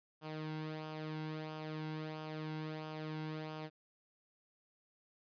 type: tone with flanger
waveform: sawtooth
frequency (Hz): 155.56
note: D#3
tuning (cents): 0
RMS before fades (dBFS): -43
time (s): 0.21-3.7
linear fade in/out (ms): 50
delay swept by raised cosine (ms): 0.48 to 1.68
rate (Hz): 1.5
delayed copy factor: -0.55
effects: resampled to 11025 Hz